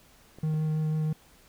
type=clicks; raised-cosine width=2 ms; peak=-33 dBFS; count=2; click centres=0.386 / 0.54 s
type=tone with vibrato; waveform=triangle; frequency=155.56 Hz; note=D#3; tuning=in tune; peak=-23 dBFS; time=0.43-1.13 s; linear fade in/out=5 ms; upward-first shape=sine; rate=6.1 Hz; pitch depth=9 cents each way
effects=pink hiss -58 dBFS RMS until 1.48 s